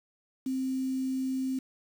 sine tone with quantisation, 262.1 Hz, C4, 3 cents sharp, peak -28 dBFS, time 0.46-1.59 s, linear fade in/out 5 ms, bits 8, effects none

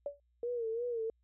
sine tone with exponential decay, 572 Hz, D5, 46 cents flat, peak -31 dBFS, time 0.06-0.2 s, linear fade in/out 2 ms, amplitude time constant 30 ms
sine tone with vibrato, 466.2 Hz, A#4, in tune, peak -33 dBFS, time 0.43-1.1 s, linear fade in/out 2 ms, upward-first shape sine, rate 2.9 Hz, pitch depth 84 cents each way
effects added 60 Hz sine -70 dBFS peak until 1.23 s

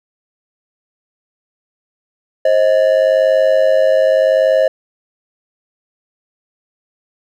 triangle ring-modulated tone, 581 Hz, D5, 19 cents flat, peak -4 dBFS, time 2.45-4.68 s, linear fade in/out 5 ms, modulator 50.4 Hz, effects none

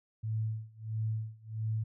sine tone with tremolo, 110 Hz, A2, in tune, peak -29 dBFS, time 0.23-1.84 s, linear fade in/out 10 ms, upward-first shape sine, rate 1.5 Hz, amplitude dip 95%, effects none

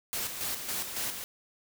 white noise with tremolo, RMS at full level -33 dBFS, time 0.13-1.24 s, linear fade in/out 0 ms, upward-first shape square, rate 3.6 Hz, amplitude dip 50%, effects none

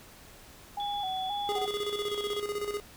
sine tone with vibrato, 784 Hz, G5, in tune, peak -31 dBFS, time 0.77-1.66 s, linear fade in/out 5 ms, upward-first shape square, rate 1.9 Hz, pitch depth 69 cents each way
sine tone with pitch glide, 3421 to 3343 Hz, A7 to G#7, -49 to +11 cents, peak -37 dBFS, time 0.8-2.4 s, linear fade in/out 0 ms, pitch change -40 cents, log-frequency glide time 2.01-2.13 s
square tone with tremolo, 412.8 Hz, G#4, 10 cents flat, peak -30 dBFS, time 1.49-2.8 s, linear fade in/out 0 ms, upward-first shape square, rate 16 Hz, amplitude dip 60%
effects pink hiss -52 dBFS RMS until 2.96 s

